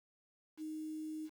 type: tone with quantisation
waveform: sine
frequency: 311.1 Hz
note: D#4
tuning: in tune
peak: -40 dBFS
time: 0.57-1.3 s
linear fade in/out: 50 ms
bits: 10
effects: none